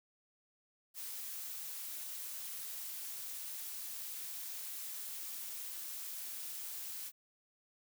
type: noise with amplitude modulation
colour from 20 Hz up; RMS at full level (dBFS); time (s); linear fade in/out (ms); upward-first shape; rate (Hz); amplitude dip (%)
blue; -42; 0.94-7.12; 50; sine; 257; 45
effects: none